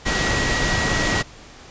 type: tone in noise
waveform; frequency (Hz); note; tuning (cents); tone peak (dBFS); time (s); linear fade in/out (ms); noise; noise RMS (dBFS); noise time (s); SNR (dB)
sine; 1914; A#6; +45; -24; 0.05-1.23; 20; pink; -21; 0.05-1.23; -6
effects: pink hiss -43 dBFS RMS until 1.7 s + resampled to 16000 Hz